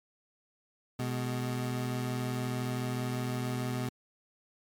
25% pulse tone pair together, 124.7 / 210 Hz, B2 / G#3, +17 / +19 cents, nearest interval major sixth, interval 902 cents, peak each -28 / -36 dBFS, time 0.99-3.89 s, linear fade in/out 5 ms, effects MP3 96 kbps

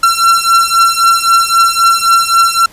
45% pulse beating tone pair, 1355 / 1358.8 Hz, E6 / F6, +47 / -48 cents, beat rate 3.8 Hz, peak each -10 dBFS, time 0.03-2.66 s, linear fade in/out 5 ms, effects pink hiss -40 dBFS RMS until 2.72 s + resampled to 32000 Hz

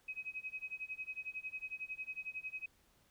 sine tone with tremolo, 2535 Hz, D#7, 32 cents sharp, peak -38 dBFS, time 0.08-2.66 s, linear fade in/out 5 ms, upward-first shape sine, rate 11 Hz, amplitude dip 95%, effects pink hiss -71 dBFS RMS until 3.1 s

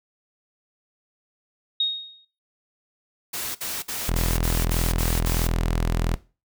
sine tone with exponential decay, 3735 Hz, A#7, 3 cents sharp, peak -17 dBFS, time 1.8-2.25 s, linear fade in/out 5 ms, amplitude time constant 96 ms
white noise bursts, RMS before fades -30 dBFS, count 8, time 3.33-5.475 s, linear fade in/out 10 ms, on 220 ms, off 55 ms
sawtooth tone, 41.5 Hz, E1, 12 cents sharp, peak -17 dBFS, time 4.08-6.16 s, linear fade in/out 10 ms
effects noise-tail reverb RT60 0.3 s tail -17 dB re dry

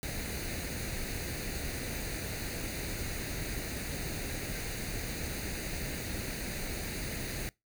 pink noise with comb filter, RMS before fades -37 dBFS, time 0.03-7.49 s, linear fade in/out 0 ms, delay 0.46 ms, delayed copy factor +0.65, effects noise-tail reverb RT60 0.2 s tail -23 dB re dry

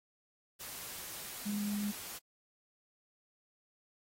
sine tone in noise, 205.9 Hz, G#3, 15 cents flat, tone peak -33 dBFS, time 1.45-1.92 s, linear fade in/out 20 ms, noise white, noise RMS -45 dBFS, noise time 0.59-2.19 s, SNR +9 dB, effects AAC 48 kbps

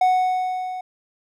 triangle tone with level ramp, 739 Hz, F#5, 2 cents flat, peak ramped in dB -11 to -26 dBFS, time 0.01-0.81 s, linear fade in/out 5 ms, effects none

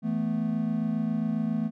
triangle chord, E suspended fourth, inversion none, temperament just, 164.81 / 219.8 / 247.2 Hz, E3 / A3 / B3, 0 / -2 / +2 cents, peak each -30 / -25 / -30 dBFS, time 0.02-1.71 s, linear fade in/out 50 ms, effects none

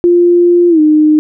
sine tone with pitch glide, 349.2 to 305.8 Hz, F4 to D#4, 0 to -30 cents, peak -4 dBFS, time 0.04-1.19 s, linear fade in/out 0 ms, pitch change -230 cents, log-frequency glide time 0.69-0.8 s, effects none

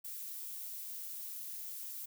violet noise, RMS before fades -44 dBFS, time 0.04-2.06 s, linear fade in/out 10 ms, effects none

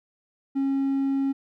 triangle tone, 272.8 Hz, C#4, 28 cents flat, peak -19 dBFS, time 0.55-1.33 s, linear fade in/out 20 ms, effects tanh soft clip ceiling -15 dBFS

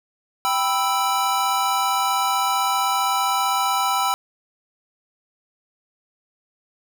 square chord, E minor, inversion first, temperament equal, 784 / 987.8 / 1318.5 Hz, G5 / B5 / E6, 0 / 0 / 0 cents, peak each -24 dBFS, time 0.45-4.14 s, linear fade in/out 0 ms, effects none

